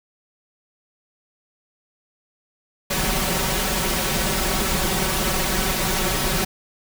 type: noise with comb filter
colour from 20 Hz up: pink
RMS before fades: -22 dBFS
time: 2.9-6.45 s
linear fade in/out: 10 ms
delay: 5.3 ms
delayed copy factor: +0.95
effects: none